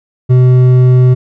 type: tone with hard clipping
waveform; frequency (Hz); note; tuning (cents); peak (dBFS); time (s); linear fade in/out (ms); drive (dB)
triangle; 126.5; B2; +42; -5; 0.29-1.15; 20; 10
effects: none